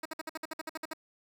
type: tone bursts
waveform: 10% pulse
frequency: 317.5 Hz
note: D#4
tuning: 35 cents sharp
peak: -27 dBFS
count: 12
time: 0.03-0.935 s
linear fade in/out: 5 ms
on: 25 ms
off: 55 ms
effects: none